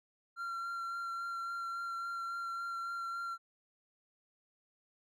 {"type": "tone with vibrato", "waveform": "triangle", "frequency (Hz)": 1372, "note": "F6", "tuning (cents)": -31, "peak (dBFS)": -35, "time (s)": [0.36, 3.38], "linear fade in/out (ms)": 50, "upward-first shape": "sine", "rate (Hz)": 3.6, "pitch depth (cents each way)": 13, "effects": []}